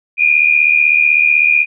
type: tone pair together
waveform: sine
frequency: 2396 / 2472 Hz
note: D7 / D#7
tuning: +34 / -12 cents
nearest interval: minor second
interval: 54 cents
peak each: -11 dBFS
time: 0.17-1.66 s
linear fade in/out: 50 ms
effects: none